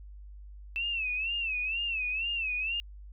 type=tone with vibrato; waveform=sine; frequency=2637 Hz; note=E7; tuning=in tune; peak=-29 dBFS; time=0.76-2.8 s; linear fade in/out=0 ms; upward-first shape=sine; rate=2.1 Hz; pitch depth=120 cents each way; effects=added 50 Hz sine -44 dBFS peak until 3.12 s